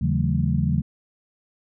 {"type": "chord", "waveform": "sine", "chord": "F# minor seventh", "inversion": "second", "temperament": "equal with one note detuned", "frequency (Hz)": [138.59, 164.34, 185, 220], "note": ["C#3", "E3", "F#3", "A3"], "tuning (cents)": [0, -5, 0, 0], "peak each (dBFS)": [-23, -25, -26, -28], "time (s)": [0.01, 0.82], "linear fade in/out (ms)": 10}
{"type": "tone", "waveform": "sine", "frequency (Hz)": 78.9, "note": "D#2", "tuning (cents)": 25, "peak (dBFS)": -26, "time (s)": [0.01, 0.81], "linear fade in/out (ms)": 5}
{"effects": []}